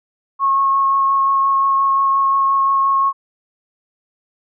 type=tone with vibrato; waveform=sine; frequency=1091 Hz; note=C#6; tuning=28 cents flat; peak=-12 dBFS; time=0.39-3.13 s; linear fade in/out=50 ms; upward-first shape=sine; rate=5.7 Hz; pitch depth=10 cents each way; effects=none